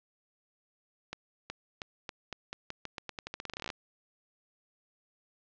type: accelerating click train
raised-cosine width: 0.2 ms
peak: -20 dBFS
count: 25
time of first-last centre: 1.13-3.702 s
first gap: 370 ms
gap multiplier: 0.86
effects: low-pass 5000 Hz 12 dB/octave